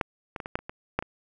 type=clicks; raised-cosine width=0.5 ms; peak=-10 / -19 / -20 / -19 / -10 / -30 / -20 / -9 / -21 dBFS; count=9; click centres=0.012 / 0.362 / 0.402 / 0.459 / 0.555 / 0.59 / 0.695 / 0.99 / 1.025 s; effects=none